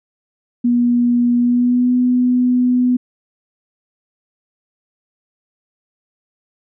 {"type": "tone with pitch glide", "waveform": "sine", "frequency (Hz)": [241.3, 248.8], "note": ["B3", "B3"], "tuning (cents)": [-40, 13], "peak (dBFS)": -11, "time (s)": [0.64, 2.97], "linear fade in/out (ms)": 10, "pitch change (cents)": 53, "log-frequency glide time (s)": [1.37, 1.93], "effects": []}